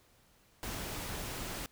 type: noise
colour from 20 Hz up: pink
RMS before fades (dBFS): -40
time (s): 0.63-1.66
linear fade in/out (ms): 0
effects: pink hiss -66 dBFS RMS until 1.71 s